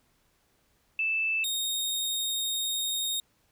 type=tone pair in turn; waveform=sine / sawtooth; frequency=2637 / 3711 Hz; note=E7 / A#7; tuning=0 / -9 cents; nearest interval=tritone; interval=591 cents; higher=second; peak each=-25 dBFS; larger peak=neither; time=0.99-1.44 / 1.44-3.2 s; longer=second; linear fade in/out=2 ms; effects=pink hiss -69 dBFS RMS until 3.51 s